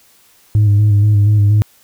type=tone with vibrato; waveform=sine; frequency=103.83 Hz; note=G#2; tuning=in tune; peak=-5 dBFS; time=0.55-1.62 s; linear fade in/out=0 ms; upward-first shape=square; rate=4.2 Hz; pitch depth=29 cents each way; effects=tanh soft clip ceiling -6 dBFS + white hiss -50 dBFS RMS until 1.83 s